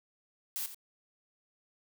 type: noise with echo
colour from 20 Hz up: blue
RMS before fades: -36 dBFS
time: 0.56-0.66 s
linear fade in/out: 0 ms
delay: 85 ms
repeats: 1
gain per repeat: -11 dB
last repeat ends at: 0.745 s
effects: none